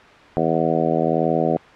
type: harmonic tone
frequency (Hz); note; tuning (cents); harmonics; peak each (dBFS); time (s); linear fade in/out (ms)
81.4; E2; -21; 2 / 3 / 4 / 5 / 6 / 7 / 8 / 9; -25 / -25 / -25 / -25 / -25 / -25 / -25 / -25; 0.37-1.57; 0
effects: white hiss -44 dBFS RMS until 1.75 s + low-pass 2000 Hz 12 dB/octave